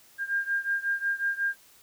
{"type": "beating tone pair", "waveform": "sine", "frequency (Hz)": [1603, 1608.5], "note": ["G6", "G6"], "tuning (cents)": [38, 44], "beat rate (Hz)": 5.5, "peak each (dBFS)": [-28, -30], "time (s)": [0.18, 1.56], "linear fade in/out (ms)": 50, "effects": ["white hiss -57 dBFS RMS until 1.82 s"]}